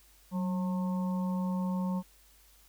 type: harmonic tone with a mistuned harmonic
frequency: 180 Hz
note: F#3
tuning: 47 cents flat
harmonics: 1 / 3 / 5 / 6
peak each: -29 / -43 / -42 / -47 dBFS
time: 0.31-2.03 s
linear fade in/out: 50 ms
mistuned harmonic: 1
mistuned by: +60 cents
effects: added 50 Hz sine -62 dBFS peak until 2.68 s + white hiss -62 dBFS RMS until 2.68 s